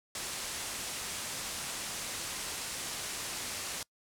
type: low-pass noise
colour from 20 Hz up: white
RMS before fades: -39 dBFS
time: 0.15-3.83 s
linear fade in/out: 2 ms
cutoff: 10000 Hz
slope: 24 dB/octave
effects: noise-tail reverb RT60 0.1 s tail -24 dB re dry